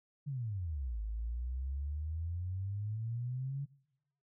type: exponential two-way sweep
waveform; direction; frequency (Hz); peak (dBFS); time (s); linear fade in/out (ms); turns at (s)
sine; down then up; 149.2 to 51.91 to 142.8; -35; 0.26-3.66; 20; 1.01
effects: noise-tail reverb RT60 1.0 s tail -23 dB re dry